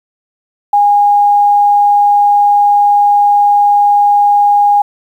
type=tone; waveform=sine; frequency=819 Hz; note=G#5; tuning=24 cents flat; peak=-5 dBFS; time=0.73-4.82 s; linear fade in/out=5 ms; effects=7-bit